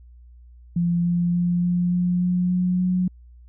sine tone with pitch steps, 172.3 / 173.7 / 175.11 / 176.53 / 177.96 / 179.41 / 180.87 / 182.33 Hz, F3 / F3 / F3 / F3 / F3 / F3 / F#3 / F#3, -23 / -9 / +5 / +19 / +33 / +47 / -39 / -25 cents, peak -18 dBFS, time 0.76-3.08 s, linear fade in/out 5 ms, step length 290 ms, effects added 60 Hz sine -44 dBFS peak until 3.48 s

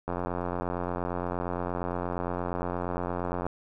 click train, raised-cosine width 1 ms, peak -17 dBFS, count 301, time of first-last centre 0.08-3.466 s, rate 88.6 Hz, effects none

